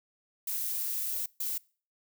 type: noise bursts at uneven times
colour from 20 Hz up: violet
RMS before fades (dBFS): -33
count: 2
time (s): 0.47-1.26 / 1.4-1.58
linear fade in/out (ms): 5
effects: noise-tail reverb RT60 0.4 s tail -24 dB re dry